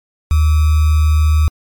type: tone with sample-and-hold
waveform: sine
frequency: 76.9 Hz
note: D#2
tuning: 20 cents flat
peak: -8 dBFS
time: 0.31-1.48 s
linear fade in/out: 0 ms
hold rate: 1225 Hz
effects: MP3 96 kbps